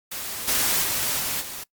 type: noise with level steps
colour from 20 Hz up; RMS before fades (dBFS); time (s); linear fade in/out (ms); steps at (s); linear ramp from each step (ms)
white; -32 / -22 / -25 / -27 / -35; 0.11-1.64; 10; 0.47 / 0.82 / 1.19 / 1.4; 20
effects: noise-tail reverb RT60 0.1 s tail -22 dB re dry + Opus 48 kbps